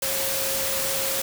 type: tone in noise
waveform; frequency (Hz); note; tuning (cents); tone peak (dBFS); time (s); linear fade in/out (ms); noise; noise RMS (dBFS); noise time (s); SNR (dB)
sine; 540; C#5; -45; -31; 0.02-1.22; 5; white; -26; 0.02-1.22; -8
effects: none